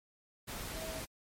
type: tone in noise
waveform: sine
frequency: 643 Hz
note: E5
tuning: 43 cents flat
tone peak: -43 dBFS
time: 0.75-1.01 s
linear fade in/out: 20 ms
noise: pink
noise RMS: -42 dBFS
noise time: 0.47-1.06 s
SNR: -4 dB
effects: MP3 64 kbps